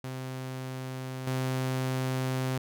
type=tone with level steps; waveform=sawtooth; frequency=130 Hz; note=C3; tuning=11 cents flat; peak=-31 / -24 dBFS; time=0.04-2.58 s; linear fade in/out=2 ms; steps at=1.27 s; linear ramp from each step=2 ms; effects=none